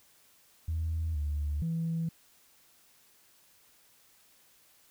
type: tone with pitch steps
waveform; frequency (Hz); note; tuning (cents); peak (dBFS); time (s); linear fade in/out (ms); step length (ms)
sine; 80.9 / 73.7 / 164.6; E2 / D2 / E3; -32 / +7 / -2; -28; 0.68-2.09; 5; 470
effects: tanh soft clip ceiling -25 dBFS + white hiss -63 dBFS RMS until 4.9 s